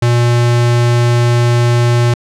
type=tone; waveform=square; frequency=119.8 Hz; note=A#2; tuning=48 cents sharp; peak=-9 dBFS; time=0.02-2.14 s; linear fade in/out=5 ms; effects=low-pass 8000 Hz 12 dB/octave